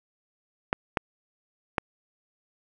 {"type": "clicks", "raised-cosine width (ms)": 0.5, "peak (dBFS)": -8, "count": 3, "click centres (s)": [0.729, 0.972, 1.782], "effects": []}